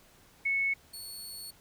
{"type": "tone pair in turn", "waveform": ["sine", "20% pulse"], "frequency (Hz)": [2204, 4408], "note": ["C#7", "C#8"], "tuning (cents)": [-11, -11], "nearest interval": "octave", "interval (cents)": 1200, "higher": "second", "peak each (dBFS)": [-26, -35], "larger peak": "first", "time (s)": [[0.45, 0.74], [0.93, 1.51]], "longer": "second", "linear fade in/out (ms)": 10, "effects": ["pink hiss -60 dBFS RMS until 1.6 s"]}